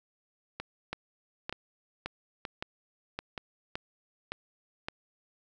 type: two click trains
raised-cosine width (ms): 0.3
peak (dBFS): -20 / -18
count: 4 / 8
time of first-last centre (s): 0.6-3.378 / 0.93-4.885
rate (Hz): 1.08 / 1.77
effects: none